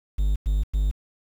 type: tone bursts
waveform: triangle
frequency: 50.2 Hz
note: G1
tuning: 42 cents sharp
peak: -17 dBFS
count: 3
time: 0.18-0.914 s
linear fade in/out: 10 ms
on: 180 ms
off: 97 ms
effects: 8-bit